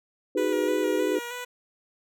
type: chord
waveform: sine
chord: G# minor seventh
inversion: second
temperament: just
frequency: 311.5 / 373.8 / 415.3 / 498.4 Hz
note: D#4 / F#4 / G#4 / B4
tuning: +2 / +18 / 0 / +16 cents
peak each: -28 dBFS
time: 0.35-1.19 s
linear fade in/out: 5 ms
type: tone with vibrato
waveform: 10% pulse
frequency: 485.2 Hz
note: B4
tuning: 31 cents flat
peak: -25 dBFS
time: 0.37-1.45 s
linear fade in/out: 10 ms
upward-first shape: square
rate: 3.2 Hz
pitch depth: 27 cents each way
effects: none